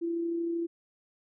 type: tone with amplitude modulation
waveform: sine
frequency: 337.3 Hz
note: E4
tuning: 40 cents sharp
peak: -27 dBFS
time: 0.01-0.67 s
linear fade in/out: 20 ms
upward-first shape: sine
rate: 32.9 Hz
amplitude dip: 30%
effects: none